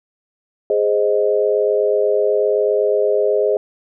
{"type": "chord", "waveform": "sine", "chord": "Ab major", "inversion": "none", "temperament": "equal", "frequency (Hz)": [415.3, 523.3, 622.3], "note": ["Ab4", "C5", "Eb5"], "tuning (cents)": [0, 0, 0], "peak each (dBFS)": [-16, -19, -19], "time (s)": [0.7, 3.57], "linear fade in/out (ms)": 2, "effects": []}